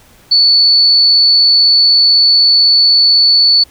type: tone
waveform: sine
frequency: 4458 Hz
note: C#8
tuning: 9 cents sharp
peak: -5 dBFS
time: 0.31-3.64 s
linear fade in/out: 10 ms
effects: pink hiss -45 dBFS RMS until 3.7 s